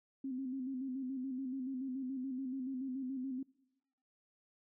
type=tone with vibrato; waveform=sine; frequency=261.6 Hz; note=C4; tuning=in tune; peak=-37 dBFS; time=0.24-3.43 s; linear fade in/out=5 ms; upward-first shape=square; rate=7 Hz; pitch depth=54 cents each way; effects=noise-tail reverb RT60 1.0 s tail -26 dB re dry